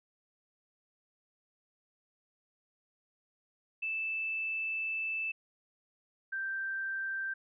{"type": "tone pair in turn", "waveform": "sine", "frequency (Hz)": [2637, 1568], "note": ["E7", "G6"], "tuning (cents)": [0, 0], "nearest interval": "major sixth", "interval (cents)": 900, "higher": "first", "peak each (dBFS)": [-32, -33], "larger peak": "first", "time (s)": [[3.82, 5.32], [6.32, 7.34]], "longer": "first", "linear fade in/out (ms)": 10, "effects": []}